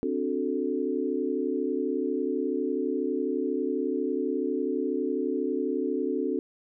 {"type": "chord", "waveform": "sine", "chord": "D dominant seventh", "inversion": "third", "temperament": "equal", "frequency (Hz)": [261.6, 293.7, 370, 440], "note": ["C4", "D4", "F#4", "A4"], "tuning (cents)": [0, 0, 0, 0], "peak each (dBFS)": -31, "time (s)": [0.03, 6.39], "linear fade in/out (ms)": 0, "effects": []}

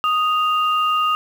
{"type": "tone pair together", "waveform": "sine", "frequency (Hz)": [1242.9, 2794], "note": ["D#6", "F7"], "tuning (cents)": [-2, 0], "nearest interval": "octave + major second", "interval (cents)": 1402, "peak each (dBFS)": [-16, -24], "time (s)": [0.04, 1.15], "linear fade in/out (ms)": 0, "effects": ["7-bit"]}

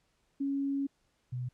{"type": "tone pair in turn", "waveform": "sine", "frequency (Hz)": [277.2, 124.81], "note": ["C#4", "B2"], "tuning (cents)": [0, 19], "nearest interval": "octave + major second", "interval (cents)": 1381, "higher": "first", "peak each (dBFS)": [-29, -33], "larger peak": "first", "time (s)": [[0.4, 0.87], [1.32, 1.49]], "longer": "first", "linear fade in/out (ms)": 10, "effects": ["pink hiss -74 dBFS RMS until 1.53 s", "low-pass 9000 Hz 12 dB/octave"]}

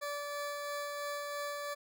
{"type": "tone with tremolo", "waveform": "20% pulse", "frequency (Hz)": 579, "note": "D5", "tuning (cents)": -25, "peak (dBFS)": -31, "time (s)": [0.01, 1.75], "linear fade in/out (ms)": 20, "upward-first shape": "sine", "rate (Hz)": 3, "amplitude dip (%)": 25, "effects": []}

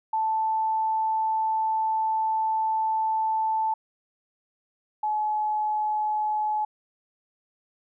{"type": "tone pair in turn", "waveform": "sine", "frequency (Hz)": [880, 852.5], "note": ["A5", "G#5"], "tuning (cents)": [0, 45], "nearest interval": "minor second", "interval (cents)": 55, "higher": "first", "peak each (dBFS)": [-22, -23], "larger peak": "first", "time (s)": [[0.13, 3.74], [5.03, 6.65]], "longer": "first", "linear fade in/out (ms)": 5, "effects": []}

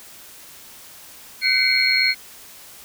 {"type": "tone cluster", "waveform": "sine", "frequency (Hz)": [1519, 2075, 2203, 2285, 4285], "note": ["F#6", "C7", "C#7", "D7", "C8"], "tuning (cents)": [45, -15, -11, -48, 40], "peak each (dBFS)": [-28, -22, -21, -24, -19], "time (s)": [1.41, 2.15], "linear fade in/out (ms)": 50, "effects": ["white hiss -43 dBFS RMS until 2.84 s"]}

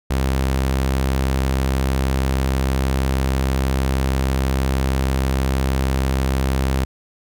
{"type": "tone", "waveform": "sawtooth", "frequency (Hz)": 66.3, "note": "C2", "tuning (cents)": 23, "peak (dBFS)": -13, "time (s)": [0.1, 6.85], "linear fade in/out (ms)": 10, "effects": []}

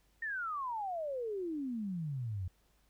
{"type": "exponential sweep", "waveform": "sine", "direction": "down", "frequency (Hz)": [1860, 86.8], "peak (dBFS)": -35, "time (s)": [0.22, 2.48], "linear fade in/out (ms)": 5, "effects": ["added 50 Hz sine -70 dBFS peak until 2.89 s", "pink hiss -73 dBFS RMS until 2.89 s"]}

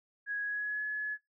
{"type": "tone with pitch glide", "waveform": "sine", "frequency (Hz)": [1661.2, 1702], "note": ["G#6", "G#6"], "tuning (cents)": [0, 42], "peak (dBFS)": -32, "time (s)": [0.26, 1.18], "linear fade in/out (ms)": 50, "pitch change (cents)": 42, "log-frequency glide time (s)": [0.43, 0.83], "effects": ["noise-tail reverb RT60 0.2 s tail -24 dB re dry"]}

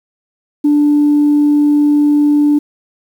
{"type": "tone", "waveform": "sine", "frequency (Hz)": 293.7, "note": "D4", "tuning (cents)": 0, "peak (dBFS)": -6, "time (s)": [0.64, 2.59], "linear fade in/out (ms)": 10, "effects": ["tanh soft clip ceiling -4 dBFS", "7-bit"]}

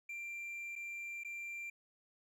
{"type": "tone with dropouts", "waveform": "triangle", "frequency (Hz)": 2367, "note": "D7", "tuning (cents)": 13, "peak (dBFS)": -40, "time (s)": [0.09, 1.7], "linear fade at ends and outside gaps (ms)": 5, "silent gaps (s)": [[0.755, 0.76], [1.236, 1.247]], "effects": []}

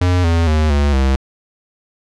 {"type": "tone with pitch steps", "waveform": "square", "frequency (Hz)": [90, 83.49, 77.45, 71.85, 66.65], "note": ["F#2", "E2", "D#2", "D2", "C2"], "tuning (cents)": [-47, 23, -7, -37, 33], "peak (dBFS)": -12, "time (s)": [0.01, 1.16], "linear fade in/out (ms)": 5, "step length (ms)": 230, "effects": ["low-pass 6000 Hz 12 dB/octave"]}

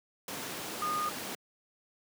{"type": "tone in noise", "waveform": "sine", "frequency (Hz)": 1225, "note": "D#6", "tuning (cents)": -27, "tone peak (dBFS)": -30, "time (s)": [0.82, 1.09], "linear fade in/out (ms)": 2, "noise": "pink", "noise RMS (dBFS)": -38, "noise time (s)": [0.28, 1.35], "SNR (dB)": 5, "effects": ["high-pass 200 Hz 12 dB/octave"]}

